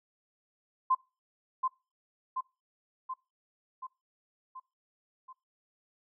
sine tone with echo, 1038 Hz, C6, 14 cents flat, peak -22 dBFS, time 0.9-0.95 s, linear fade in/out 10 ms, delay 730 ms, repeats 6, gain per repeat -4 dB, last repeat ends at 5.33 s, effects noise-tail reverb RT60 0.3 s tail -24 dB re dry

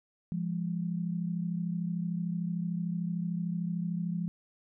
sine tone pair together, 170.95 / 204.3 Hz, F3 / G#3, -37 / -28 cents, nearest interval minor third, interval 309 cents, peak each -31 / -36 dBFS, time 0.32-4.28 s, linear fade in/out 0 ms, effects none

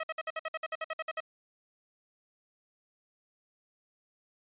15% pulse tone bursts, 639 Hz, D#5, 46 cents sharp, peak -26 dBFS, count 14, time 0-1.204 s, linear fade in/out 5 ms, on 34 ms, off 56 ms, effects resampled to 8000 Hz

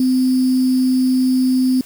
sine tone with sample-and-hold, 256.9 Hz, C4, 32 cents flat, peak -12 dBFS, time 0-1.81 s, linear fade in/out 2 ms, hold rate 4900 Hz, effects white hiss -42 dBFS RMS until 1.85 s

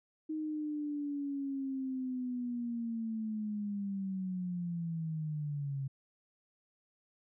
sine linear sweep, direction down, 313.3 to 134.5 Hz, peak -34 dBFS, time 0.29-5.88 s, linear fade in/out 10 ms, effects none

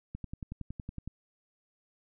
click train, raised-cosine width 5 ms, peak -26 dBFS, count 11, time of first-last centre 0.15-1.076 s, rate 10.8 Hz, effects none

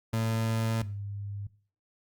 30% pulse / sine tone pair in turn, 112.6 / 100.95 Hz, A2 / G#2, +40 / -49 cents, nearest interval major second, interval 189 cents, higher first, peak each -24 / -34 dBFS, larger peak first, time 0.13-0.82 / 0.82-1.47 s, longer first, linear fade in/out 5 ms, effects noise-tail reverb RT60 0.4 s tail -18 dB re dry + Opus 48 kbps

